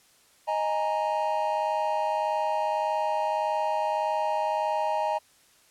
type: chord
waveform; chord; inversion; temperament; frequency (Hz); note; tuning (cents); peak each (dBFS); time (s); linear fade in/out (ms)
triangle; D# suspended fourth; none; equal; 622.3 / 830.6 / 932.3; D#5 / G#5 / A#5; 0 / 0 / 0; -27; 0.47-5.19; 20
effects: white hiss -60 dBFS RMS until 5.7 s + low-pass 11000 Hz 12 dB/octave